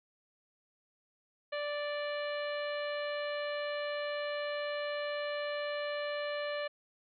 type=harmonic tone; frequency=586 Hz; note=D5; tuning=4 cents flat; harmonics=1 / 2 / 3 / 4 / 5 / 6 / 7; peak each=-35 / -44 / -42 / -47 / -47 / -54 / -50 dBFS; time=1.52-6.68 s; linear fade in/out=10 ms; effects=none